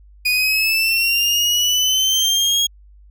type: linear sweep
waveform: 30% pulse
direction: up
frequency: 2460 to 3302 Hz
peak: -12 dBFS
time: 0.25-2.67 s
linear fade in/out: 10 ms
effects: added 50 Hz sine -43 dBFS peak until 3.1 s